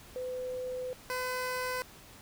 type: tone pair in turn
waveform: sine / 15% pulse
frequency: 506 / 506 Hz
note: B4 / B4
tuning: +42 / +42 cents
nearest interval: unison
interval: 0 cents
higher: neither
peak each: -34 / -26 dBFS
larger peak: second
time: 0.16-0.93 / 1.1-1.82 s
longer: first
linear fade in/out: 0 ms
effects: pink hiss -53 dBFS RMS until 2.21 s